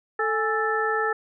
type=harmonic tone with a mistuned harmonic; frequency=440 Hz; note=A4; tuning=in tune; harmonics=1 / 2 / 3 / 4; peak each=-26 / -29 / -27 / -27 dBFS; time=0.19-1.13 s; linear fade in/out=5 ms; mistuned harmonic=2; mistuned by=-97 cents; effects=none